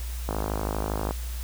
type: click train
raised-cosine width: 1 ms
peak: -14 dBFS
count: 44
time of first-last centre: 0.29-1.109 s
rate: 52.5 Hz
effects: added 60 Hz sine -30 dBFS peak until 1.43 s + white hiss -43 dBFS RMS until 1.43 s